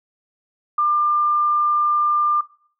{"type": "tone", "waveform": "sine", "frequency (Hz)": 1196, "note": "D6", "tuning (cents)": 31, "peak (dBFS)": -15, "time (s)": [0.78, 2.41], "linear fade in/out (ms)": 5, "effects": ["noise-tail reverb RT60 0.6 s tail -22 dB re dry"]}